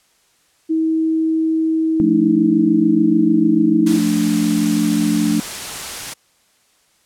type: tone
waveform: sine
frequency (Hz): 320.5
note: E4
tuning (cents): -49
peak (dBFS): -14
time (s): 0.69-3.99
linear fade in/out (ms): 20
type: chord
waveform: sine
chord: D minor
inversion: first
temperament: equal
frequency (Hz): 174.61 / 220 / 293.7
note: F3 / A3 / D4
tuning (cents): 0 / 0 / 0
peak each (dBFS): -21 / -17 / -17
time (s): 2-5.4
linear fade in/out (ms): 0
type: noise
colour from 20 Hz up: white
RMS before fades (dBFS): -27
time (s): 3.86-6.14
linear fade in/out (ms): 10
effects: white hiss -58 dBFS RMS until 7.05 s + low-pass 10000 Hz 12 dB/octave